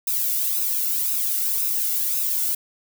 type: noise with flanger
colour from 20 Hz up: violet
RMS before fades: -23 dBFS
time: 0.07-2.55 s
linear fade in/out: 5 ms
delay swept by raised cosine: 0.77 to 1.44 ms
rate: 1.9 Hz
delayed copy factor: +0.65
effects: none